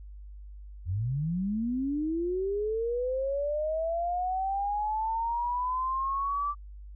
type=linear sweep; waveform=sine; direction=up; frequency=80.3 to 1172 Hz; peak=-27 dBFS; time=0.85-6.55 s; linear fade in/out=50 ms; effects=added 50 Hz sine -42 dBFS peak until 6.95 s